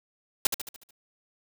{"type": "noise with echo", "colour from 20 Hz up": "white", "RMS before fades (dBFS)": -22, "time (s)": [0.45, 0.47], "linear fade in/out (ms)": 2, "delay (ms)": 73, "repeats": 6, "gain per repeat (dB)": -6, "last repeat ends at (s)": 0.908, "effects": []}